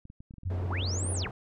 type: clicks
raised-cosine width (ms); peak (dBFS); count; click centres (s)
5; -34; 11; 0.054 / 0.101 / 0.205 / 0.309 / 0.339 / 0.383 / 0.434 / 0.475 / 0.552 / 0.615 / 0.653
type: tone with vibrato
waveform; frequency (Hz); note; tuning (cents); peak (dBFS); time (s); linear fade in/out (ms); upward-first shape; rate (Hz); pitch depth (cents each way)
sine; 91; F#2; -28; -29; 0.45-1.25; 10; sine; 16; 30
type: low-pass noise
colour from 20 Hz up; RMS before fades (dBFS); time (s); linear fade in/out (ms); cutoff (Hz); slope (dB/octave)
white; -40; 0.5-1.31; 2; 480; 12
type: linear two-way sweep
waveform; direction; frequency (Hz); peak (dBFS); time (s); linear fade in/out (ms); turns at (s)
sine; up then down; 604 to 9990 to 604; -34; 0.7-1.28; 5; 1.12
effects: none